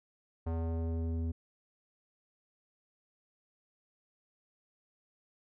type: tone with low-pass filter sweep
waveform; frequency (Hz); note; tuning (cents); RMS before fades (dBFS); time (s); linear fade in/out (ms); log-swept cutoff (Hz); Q
square; 82.4; E2; 0; -34; 0.46-1.32; 10; 870 to 270; 1.1
effects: none